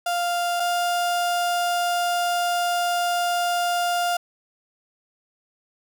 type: tone pair in turn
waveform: 35% pulse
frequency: 698.5 / 701.7 Hz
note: F5 / F5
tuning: 0 / +8 cents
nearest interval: unison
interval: 8 cents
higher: second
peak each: -20 / -19 dBFS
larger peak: second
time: 0.06-0.6 / 0.6-4.17 s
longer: second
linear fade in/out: 5 ms
effects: none